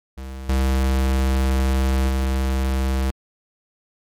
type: tone with level steps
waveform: square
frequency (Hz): 66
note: C2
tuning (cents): +16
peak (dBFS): -31 / -17 / -19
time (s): 0.17-3.11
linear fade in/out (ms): 10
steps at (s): 0.49 / 2.09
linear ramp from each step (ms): 2
effects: MP3 96 kbps